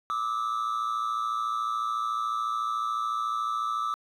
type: tone pair together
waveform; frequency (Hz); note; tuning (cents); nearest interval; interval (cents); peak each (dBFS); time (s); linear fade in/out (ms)
triangle; 1179.1 / 1293; D6 / E6; +7 / -34; major second; 159; -27; 0.1-3.94; 0
effects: tanh soft clip ceiling -20 dBFS